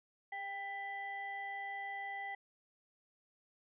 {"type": "ring-modulated tone", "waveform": "triangle", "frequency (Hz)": 599, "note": "D5", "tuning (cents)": 34, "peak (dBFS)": -35, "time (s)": [0.32, 2.35], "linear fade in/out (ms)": 5, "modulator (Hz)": 1390, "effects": ["resampled to 8000 Hz"]}